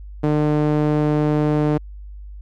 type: tone with band-pass filter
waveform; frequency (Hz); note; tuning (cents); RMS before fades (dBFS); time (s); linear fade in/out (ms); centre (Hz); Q
sawtooth; 150.3; D3; +40; -18; 0.23-1.78; 10; 360; 0.91
effects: added 50 Hz sine -33 dBFS peak until 2.41 s